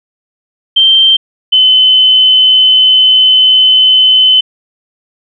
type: tone pair in turn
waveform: sine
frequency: 3137 / 3041 Hz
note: G7 / F#7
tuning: +1 / +47 cents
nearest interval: minor second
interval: 54 cents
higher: first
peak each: -3 dBFS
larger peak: neither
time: 0.76-1.17 / 1.52-4.41 s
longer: second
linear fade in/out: 10 ms
effects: none